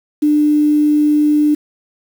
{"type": "tone with quantisation", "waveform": "sine", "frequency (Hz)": 298.6, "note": "D4", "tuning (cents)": 29, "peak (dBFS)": -9, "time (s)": [0.22, 1.55], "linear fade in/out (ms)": 10, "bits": 6, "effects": []}